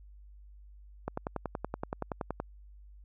click train, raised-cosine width 1 ms, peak -19 dBFS, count 15, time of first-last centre 1.08-2.401 s, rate 10.6 Hz, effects added 50 Hz sine -50 dBFS peak until 3.04 s

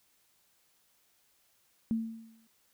sine tone with exponential decay, 225.4 Hz, A3, 42 cents sharp, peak -25 dBFS, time 1.91-2.47 s, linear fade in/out 0 ms, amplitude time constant 120 ms, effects white hiss -70 dBFS RMS until 2.73 s

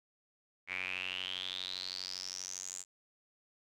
sawtooth tone with band-pass filter sweep, 92.5 Hz, F#2, in tune, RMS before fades -41 dBFS, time 0.67-2.85 s, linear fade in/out 50 ms, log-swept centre 2200 to 7400 Hz, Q 9.2, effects none

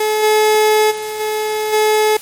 30% pulse tone with level steps, 429 Hz, A4, 44 cents flat, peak -11 / -7 / -19 / -14 / -8 dBFS, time 0-2.17 s, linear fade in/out 5 ms, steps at 0.22 / 0.9 / 1.19 / 1.72 s, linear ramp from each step 20 ms, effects white hiss -34 dBFS RMS until 2.21 s + MP3 64 kbps

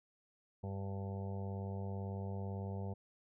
harmonic tone, 98 Hz, G2, in tune, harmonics 1 / 2 / 4 / 5 / 6 / 7 / 8 / 9, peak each -40 / -45 / -51 / -51 / -56 / -54 / -58 / -56 dBFS, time 0.63-2.94 s, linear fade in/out 10 ms, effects none

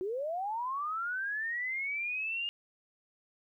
sine linear sweep, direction up, 355.2 to 2848 Hz, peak -32 dBFS, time 0.01-2.49 s, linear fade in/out 0 ms, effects 12-bit

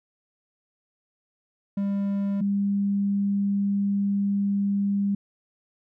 triangle / sine tone pair in turn, 199.3 / 200.1 Hz, G3 / G3, +29 / +36 cents, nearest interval unison, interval 7 cents, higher second, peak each -21 dBFS, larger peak neither, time 1.77-2.41 / 2.41-5.15 s, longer second, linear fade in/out 5 ms, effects none

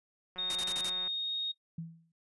click train, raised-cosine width 0.5 ms, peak -34 dBFS, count 132, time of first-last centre 0.36-1.076 s, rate 183 Hz
sine tone with pitch glide, 3700 to 3728 Hz, A#7 to A#7, -14 to -1 cents, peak -31 dBFS, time 0.38-1.52 s, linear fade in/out 10 ms, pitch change +13 cents, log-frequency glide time 1-1.33 s
white noise bursts, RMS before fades -38 dBFS, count 5, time 0.5-0.895 s, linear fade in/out 0 ms, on 51 ms, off 35 ms
sine tone with exponential decay, 164.81 Hz, E3, in tune, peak -34 dBFS, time 1.78-2.12 s, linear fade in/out 5 ms, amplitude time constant 73 ms
effects noise-tail reverb RT60 0.1 s tail -21 dB re dry + resampled to 24000 Hz

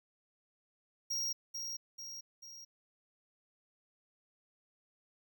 square tone with echo, 5620 Hz, F8, 10 cents sharp, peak -34 dBFS, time 1.1-1.33 s, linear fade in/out 10 ms, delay 440 ms, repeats 3, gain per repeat -5 dB, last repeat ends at 2.65 s, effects none

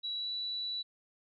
sine tone with pitch glide, 3911 to 3945 Hz, B7 to B7, -18 to -3 cents, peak -34 dBFS, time 0.03-0.83 s, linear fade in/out 20 ms, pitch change +15 cents, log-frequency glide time 0.16-0.3 s, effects none

